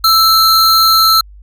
square tone pair together, 1318.5 / 4186 Hz, E6 / C8, 0 / 0 cents, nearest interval octave + minor sixth, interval 2000 cents, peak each -10 dBFS, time 0.04-1.21 s, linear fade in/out 5 ms, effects added 50 Hz sine -34 dBFS peak until 1.42 s

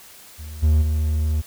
triangle tone with level steps, 76.9 Hz, D#2, 20 cents flat, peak -30 / -11 / -16 dBFS, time 0.38-1.42 s, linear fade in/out 20 ms, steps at 0.62 / 0.81 s, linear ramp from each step 20 ms, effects white hiss -45 dBFS RMS until 1.46 s

